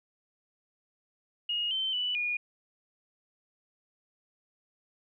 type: tone with pitch steps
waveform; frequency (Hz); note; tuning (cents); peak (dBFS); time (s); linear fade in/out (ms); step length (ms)
sine; 2870 / 3092 / 2969 / 2441; F7 / G7 / F#7 / D#7; +47 / -24 / +5 / -34; -28; 1.49-2.37; 5; 220
effects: none